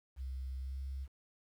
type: tone with pitch glide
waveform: sine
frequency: 65.41 to 67.09 Hz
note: C2 to C2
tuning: 0 to +44 cents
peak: -38 dBFS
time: 0.16-1.08 s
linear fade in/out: 50 ms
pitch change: +44 cents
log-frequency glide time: 0.59-0.79 s
effects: 11-bit